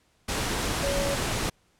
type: tone in noise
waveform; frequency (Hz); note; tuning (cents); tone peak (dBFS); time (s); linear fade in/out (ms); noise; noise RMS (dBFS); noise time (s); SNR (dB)
sine; 560; C#5; +18; -27; 0.83-1.15; 10; pink; -28; 0.28-1.5; -2
effects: pink hiss -66 dBFS RMS until 1.79 s + low-pass 10000 Hz 12 dB/octave